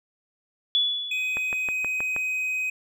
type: tone with exponential decay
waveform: sine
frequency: 3423 Hz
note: A7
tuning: 48 cents flat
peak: -17 dBFS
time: 0.75-1.72 s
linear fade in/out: 0 ms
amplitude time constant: 210 ms
type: tone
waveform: triangle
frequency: 2517 Hz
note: D#7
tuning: 19 cents sharp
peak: -23 dBFS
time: 1.11-2.7 s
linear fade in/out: 5 ms
type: click train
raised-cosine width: 0.5 ms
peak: -18 dBFS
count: 6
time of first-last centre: 1.37-2.164 s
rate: 6.3 Hz
effects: none